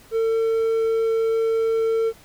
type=tone; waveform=triangle; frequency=450.5 Hz; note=A4; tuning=41 cents sharp; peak=-16 dBFS; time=0.11-2.13 s; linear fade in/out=50 ms; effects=pink hiss -50 dBFS RMS until 2.24 s